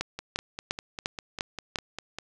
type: two click trains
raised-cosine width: 0.2 ms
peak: -18 / -11 dBFS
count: 11 / 6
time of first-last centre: 0.19-2.186 / 0.01-1.758 s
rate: 5.01 / 2.86 Hz
effects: none